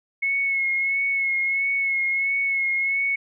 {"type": "tone with vibrato", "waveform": "sine", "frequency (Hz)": 2185, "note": "C#7", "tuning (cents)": -26, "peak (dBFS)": -20, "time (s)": [0.22, 3.16], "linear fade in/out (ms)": 10, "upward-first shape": "sine", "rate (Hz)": 1.5, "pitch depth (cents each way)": 28, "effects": []}